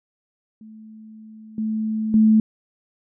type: tone with level steps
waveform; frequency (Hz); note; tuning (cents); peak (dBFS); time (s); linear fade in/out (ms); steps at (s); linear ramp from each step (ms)
sine; 218.1; A3; -15; -39 / -21 / -11; 0.61-2.4; 2; 1.58 / 2.14; 2
effects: none